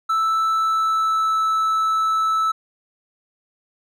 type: tone with pitch glide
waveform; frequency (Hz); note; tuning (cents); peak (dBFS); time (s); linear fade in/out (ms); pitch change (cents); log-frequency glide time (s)
triangle; 1318.5 to 1310.1; E6 to E6; 0 to -11; -15; 0.09-2.52; 10; -11; 0.49-1.4
effects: none